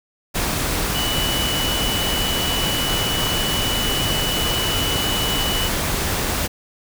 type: tone in noise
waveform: sine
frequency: 2960 Hz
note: F#7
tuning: in tune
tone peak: -23 dBFS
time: 0.94-5.69 s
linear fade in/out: 20 ms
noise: pink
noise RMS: -22 dBFS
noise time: 0.34-6.48 s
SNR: -4 dB
effects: none